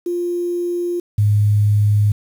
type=tone pair in turn; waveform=sine; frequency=350 / 104.06 Hz; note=F4 / G#2; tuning=+4 / +4 cents; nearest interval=octave + major sixth; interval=2100 cents; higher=first; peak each=-18 / -11 dBFS; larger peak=second; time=0.06-1 / 1.18-2.12 s; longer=neither; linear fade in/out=5 ms; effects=7-bit